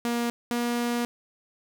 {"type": "tone pair in turn", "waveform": "sawtooth", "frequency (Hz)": [237, 239.1], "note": ["A#3", "A#3"], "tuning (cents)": [29, 44], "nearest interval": "unison", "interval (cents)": 15, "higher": "second", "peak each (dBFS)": -21, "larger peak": "neither", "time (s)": [[0.05, 0.3], [0.51, 1.05]], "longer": "second", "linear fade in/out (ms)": 0, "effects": []}